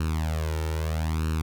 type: tone with flanger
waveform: sawtooth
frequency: 79.1 Hz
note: D#2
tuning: 29 cents sharp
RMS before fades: -27 dBFS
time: 0-1.42 s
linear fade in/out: 5 ms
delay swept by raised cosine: 0.72 to 2.22 ms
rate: 0.78 Hz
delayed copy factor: +1
effects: none